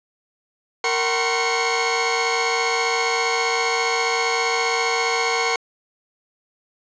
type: tone cluster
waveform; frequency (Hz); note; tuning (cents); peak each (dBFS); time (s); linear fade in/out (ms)
sawtooth; 462.9 / 758 / 1029 / 1099 / 2183; A#4 / F#5 / C6 / C#6 / C#7; -12 / +42 / -29 / -15 / -27; -20 / -22 / -25 / -24 / -20; 0.84-5.56; 2
effects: resampled to 16000 Hz + 8-bit